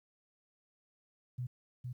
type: tone with echo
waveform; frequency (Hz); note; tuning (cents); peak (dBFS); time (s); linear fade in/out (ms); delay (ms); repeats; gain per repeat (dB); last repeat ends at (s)
sine; 124.4; B2; +13; -35; 1.38-1.47; 10; 460; 1; -3; 1.93
effects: 12-bit